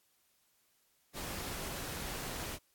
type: noise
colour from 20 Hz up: pink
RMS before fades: -41 dBFS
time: 1.13-2.59 s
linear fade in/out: 50 ms
effects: white hiss -73 dBFS RMS until 2.74 s + AAC 64 kbps